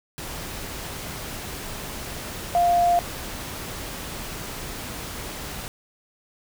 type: tone in noise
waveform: sine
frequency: 698.5 Hz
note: F5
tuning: in tune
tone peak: -16 dBFS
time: 2.55-2.99 s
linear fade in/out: 0 ms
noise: pink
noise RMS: -34 dBFS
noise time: 0.18-5.68 s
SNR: +15 dB
effects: none